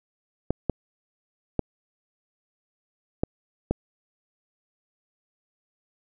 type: clicks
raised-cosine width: 2 ms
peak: -9 dBFS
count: 5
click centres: 0.506 / 0.697 / 1.593 / 3.235 / 3.71 s
effects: none